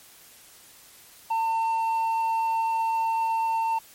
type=tone with tanh clipping; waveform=sine; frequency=902 Hz; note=A5; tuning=43 cents sharp; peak=-23 dBFS; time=1.3-3.79 s; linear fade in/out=10 ms; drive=4 dB; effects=white hiss -51 dBFS RMS until 3.94 s + MP3 64 kbps